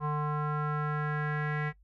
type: tone with low-pass filter sweep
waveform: square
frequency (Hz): 150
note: D3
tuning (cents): +37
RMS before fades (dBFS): -31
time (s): 0-1.73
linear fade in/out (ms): 50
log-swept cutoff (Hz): 1100 to 1900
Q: 4.7
effects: noise-tail reverb RT60 0.1 s tail -17 dB re dry + added 50 Hz sine -58 dBFS peak until 1.83 s